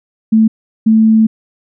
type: tone bursts at uneven times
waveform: sine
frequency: 220.6 Hz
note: A3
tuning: 5 cents sharp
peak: -5 dBFS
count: 2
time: 0.32-0.48 / 0.86-1.27 s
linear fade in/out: 10 ms
effects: none